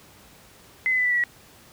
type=tone with pitch steps; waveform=sine; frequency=2045 / 2020 / 1996 / 1971.9 / 1948.1 / 1924.7 Hz; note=C7 / B6 / B6 / B6 / B6 / B6; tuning=-40 / +39 / +18 / -3 / -24 / -45 cents; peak=-19 dBFS; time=0.86-1.238 s; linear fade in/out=0 ms; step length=63 ms; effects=pink hiss -51 dBFS RMS until 1.72 s + high-pass 60 Hz 12 dB/octave